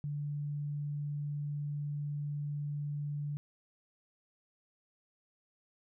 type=tone; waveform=sine; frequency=146 Hz; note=D3; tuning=10 cents flat; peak=-34 dBFS; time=0.04-3.37 s; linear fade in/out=0 ms; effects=none